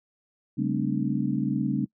sine tone cluster, 139.6 / 196.1 / 218.2 / 257.5 / 297 Hz, C#3 / G3 / A3 / C4 / D4, +13 / +1 / -14 / -28 / +20 cents, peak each -30 dBFS, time 0.57-1.86 s, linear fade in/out 20 ms, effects noise-tail reverb RT60 0.1 s tail -25 dB re dry

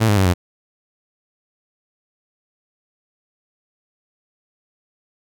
sawtooth tone with pitch steps, 111.5 / 103.43 / 95.95 / 89.01 Hz, A2 / G#2 / G2 / F2, +23 / -7 / -37 / +33 cents, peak -9 dBFS, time 0-0.34 s, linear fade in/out 20 ms, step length 85 ms, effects none

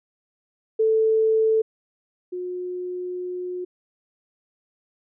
sine tone pair in turn, 441.2 / 361 Hz, A4 / F#4, +5 / -43 cents, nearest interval minor third, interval 348 cents, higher first, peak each -16 / -27 dBFS, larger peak first, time 0.79-1.62 / 2.32-3.65 s, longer second, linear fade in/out 10 ms, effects none

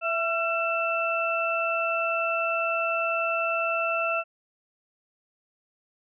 sine tone cluster, 663 / 1355 / 2659 Hz, E5 / E6 / E7, +10 / +47 / +14 cents, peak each -28 dBFS, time 0.01-4.24 s, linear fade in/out 50 ms, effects none

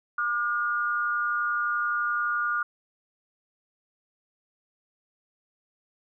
sine tone pair together, 1200.4 / 1432 Hz, D6 / F6, +38 / +43 cents, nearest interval minor third, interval 305 cents, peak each -28 / -26 dBFS, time 0.18-2.63 s, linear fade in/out 5 ms, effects none

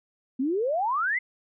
sine exponential sweep, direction up, 246.9 to 2124 Hz, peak -23 dBFS, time 0.39-1.19 s, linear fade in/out 10 ms, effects none

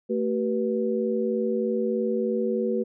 sine tone cluster, 223.9 / 382 / 485.2 Hz, A3 / G4 / B4, +30 / -45 / -31 cents, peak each -27 dBFS, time 0.09-2.84 s, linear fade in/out 20 ms, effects none

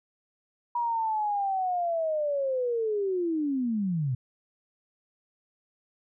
sine linear sweep, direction down, 964 to 119.5 Hz, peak -25 dBFS, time 0.75-4.15 s, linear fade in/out 5 ms, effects none

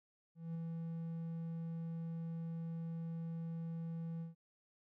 triangle tone with ADSR envelope, 165.3 Hz, E3, 5 cents sharp, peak -36 dBFS, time 0.35-4.35 s, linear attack 200 ms, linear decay 5 ms, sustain -2 dB, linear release 140 ms, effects none

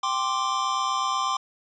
square chord, G suspended fourth, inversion none, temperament equal, 784 / 1046.5 / 1174.7 Hz, G5 / C6 / D6, 0 / 0 / 0 cents, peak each -33 / -27 / -28 dBFS, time 0.03-1.37 s, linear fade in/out 5 ms, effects resampled to 16000 Hz + 10-bit

